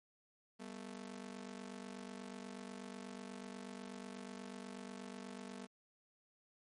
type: ring-modulated tone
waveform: sawtooth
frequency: 220 Hz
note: A3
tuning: in tune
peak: -40 dBFS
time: 0.59-5.67 s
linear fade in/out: 20 ms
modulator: 24.1 Hz
effects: MP3 48 kbps